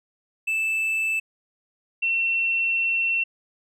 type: tone pair in turn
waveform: triangle / sine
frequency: 2637 / 2708 Hz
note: E7 / E7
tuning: 0 / +46 cents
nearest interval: unison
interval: 46 cents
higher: second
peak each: -20 dBFS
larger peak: neither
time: 0.47-1.2 / 2.02-3.24 s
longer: second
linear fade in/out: 10 ms
effects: none